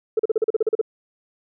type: tone bursts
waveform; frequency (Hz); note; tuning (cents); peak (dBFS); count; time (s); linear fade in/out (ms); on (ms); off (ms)
sine; 440.3; A4; +1; -14; 11; 0.17-0.814; 5; 24; 38
effects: tanh soft clip ceiling -10 dBFS